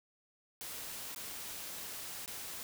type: noise with dropouts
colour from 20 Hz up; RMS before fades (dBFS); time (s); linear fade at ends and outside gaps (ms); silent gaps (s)
white; -44; 0.61-2.63; 0; 1.147-1.161 / 2.26-2.278
effects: none